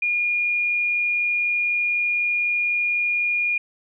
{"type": "tone", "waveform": "sine", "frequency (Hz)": 2428, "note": "D#7", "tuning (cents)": -43, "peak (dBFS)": -19, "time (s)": [0.02, 3.58], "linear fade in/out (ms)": 5, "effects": []}